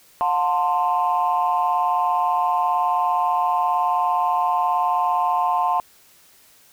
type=tone cluster; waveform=sine; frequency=717 / 891 / 1046 Hz; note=F5 / A5 / C6; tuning=+45 / +22 / -1 cents; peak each=-21 dBFS; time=0.21-5.8 s; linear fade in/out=0 ms; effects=tanh soft clip ceiling -10 dBFS + white hiss -53 dBFS RMS until 6.72 s